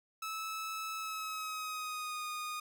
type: tone with pitch glide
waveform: sawtooth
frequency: 1304 to 1230.8 Hz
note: E6 to D#6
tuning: -19 to -19 cents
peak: -34 dBFS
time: 0.22-2.6 s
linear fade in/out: 5 ms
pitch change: -100 cents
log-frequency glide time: 0.93-2.25 s
effects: none